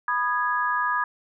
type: chord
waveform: sine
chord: G# minor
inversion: first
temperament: equal with one note detuned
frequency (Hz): 987.8 / 1229.5 / 1661.2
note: B5 / D#6 / G#6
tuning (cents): 0 / -21 / 0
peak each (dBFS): -26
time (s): 0.08-1.04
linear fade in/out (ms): 2
effects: none